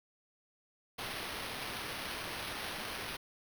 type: noise with sample-and-hold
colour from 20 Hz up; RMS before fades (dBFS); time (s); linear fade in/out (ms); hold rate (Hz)
blue; -41; 0.98-3.17; 10; 7350
effects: none